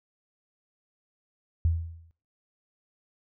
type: tone with exponential decay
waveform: sine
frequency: 82.8 Hz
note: E2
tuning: 8 cents sharp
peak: -18 dBFS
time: 1.65-2.11 s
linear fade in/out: 0 ms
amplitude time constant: 100 ms
effects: noise-tail reverb RT60 0.6 s tail -23 dB re dry

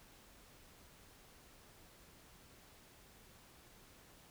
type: silence
effects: pink hiss -62 dBFS RMS until 4.3 s

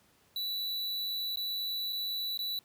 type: tone with dropouts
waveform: square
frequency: 3951 Hz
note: B7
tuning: in tune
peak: -33 dBFS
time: 0.36-2.59 s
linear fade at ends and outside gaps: 2 ms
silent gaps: 1.359-1.371 / 1.925-1.929 / 2.375-2.39 s
effects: pink hiss -66 dBFS RMS until 2.64 s + high-pass 80 Hz 12 dB/octave

